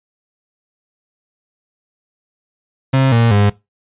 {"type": "tone with pitch steps", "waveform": "35% pulse", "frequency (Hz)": [133.4, 116.2, 102.2], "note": ["C3", "A#2", "G#2"], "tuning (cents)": [34, -5, -27], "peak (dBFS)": -8, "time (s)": [2.93, 3.5], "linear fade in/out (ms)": 10, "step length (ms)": 190, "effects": ["noise-tail reverb RT60 0.2 s tail -20 dB re dry", "resampled to 8000 Hz"]}